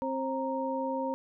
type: tone cluster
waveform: sine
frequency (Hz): 265 / 533 / 931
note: C4 / C5 / A#5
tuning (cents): +22 / +32 / -2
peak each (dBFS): -34 / -33 / -34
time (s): 0.02-1.14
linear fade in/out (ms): 0
effects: none